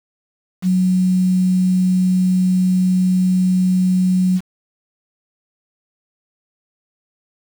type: tone with quantisation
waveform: sine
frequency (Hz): 184.1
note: F#3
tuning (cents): -8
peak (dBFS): -12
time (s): 0.62-4.41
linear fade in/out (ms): 50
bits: 6
effects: none